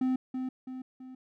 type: tone with echo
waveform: triangle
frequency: 257.7 Hz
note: C4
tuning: 26 cents flat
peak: -23 dBFS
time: 0.01-0.16 s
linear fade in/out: 5 ms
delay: 330 ms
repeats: 3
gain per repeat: -6 dB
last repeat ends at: 1.15 s
effects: none